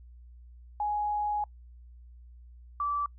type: tone pair in turn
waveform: sine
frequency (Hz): 834 / 1159.9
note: G#5 / D6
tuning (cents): +7 / -22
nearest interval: tritone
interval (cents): 571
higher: second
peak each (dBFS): -27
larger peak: neither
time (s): 0.8-1.44 / 2.8-3.06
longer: first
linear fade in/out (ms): 2
effects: noise-tail reverb RT60 0.1 s tail -26 dB re dry + added 60 Hz sine -48 dBFS peak until 3.18 s